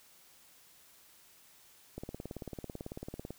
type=click train; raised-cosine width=2 ms; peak=-27 dBFS; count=25; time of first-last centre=1.98-3.306 s; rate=18.1 Hz; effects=white hiss -61 dBFS RMS until 3.38 s